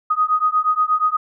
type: beating tone pair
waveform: sine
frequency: 1244.5 / 1252.9 Hz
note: D#6 / D#6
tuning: 0 / +12 cents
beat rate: 8.4 Hz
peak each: -18 dBFS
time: 0.1-1.17 s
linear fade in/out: 10 ms
effects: none